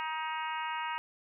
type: harmonic tone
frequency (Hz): 315.3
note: D#4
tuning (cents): +23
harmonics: 3 / 4 / 5 / 6 / 7 / 8 / 9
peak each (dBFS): -35 / -41 / -43 / -44 / -45 / -46 / -45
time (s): 0-0.98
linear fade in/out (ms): 0
effects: none